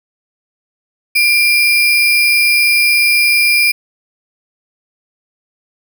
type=tone with sample-and-hold; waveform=sine; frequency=2377 Hz; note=D7; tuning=20 cents sharp; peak=-8 dBFS; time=1.15-3.72 s; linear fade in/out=10 ms; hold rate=7350 Hz; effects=none